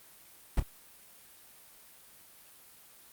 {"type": "noise with echo", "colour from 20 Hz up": "brown", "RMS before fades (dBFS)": -24, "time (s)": [0.57, 0.6], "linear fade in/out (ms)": 5, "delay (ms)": 28, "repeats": 1, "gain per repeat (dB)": -12, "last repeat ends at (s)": 0.628, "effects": ["white hiss -56 dBFS RMS until 3.12 s", "Opus 32 kbps"]}